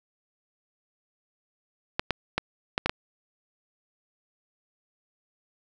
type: clicks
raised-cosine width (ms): 0.3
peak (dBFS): -8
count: 6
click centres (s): 1.995 / 2.107 / 2.38 / 2.779 / 2.86 / 2.895
effects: none